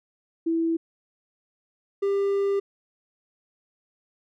sine / triangle tone pair in turn, 329.4 / 397.6 Hz, E4 / G4, -1 / +25 cents, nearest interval minor third, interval 326 cents, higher second, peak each -21 / -19 dBFS, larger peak second, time 0.46-0.77 / 2.02-2.6 s, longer second, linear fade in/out 10 ms, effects none

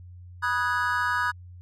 triangle chord, G# minor seventh, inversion first, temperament equal with one note detuned, 977 / 1244.5 / 1480 / 1661.2 Hz, B5 / D#6 / F#6 / G#6, -19 / 0 / 0 / 0 cents, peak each -27 dBFS, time 0.42-1.32 s, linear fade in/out 20 ms, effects added 89 Hz sine -42 dBFS peak until 1.61 s

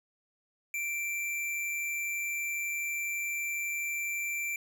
square tone with amplitude modulation, 2349 Hz, D7, in tune, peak -31 dBFS, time 0.74-4.56 s, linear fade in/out 2 ms, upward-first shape sine, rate 152 Hz, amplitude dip 25%, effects none

